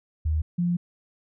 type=tone pair in turn; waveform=sine; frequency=77.78 / 174.61 Hz; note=D#2 / F3; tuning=0 / 0 cents; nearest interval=octave + major second; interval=1400 cents; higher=second; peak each=-21 dBFS; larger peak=neither; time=0.25-0.42 / 0.58-0.77 s; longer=second; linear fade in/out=10 ms; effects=none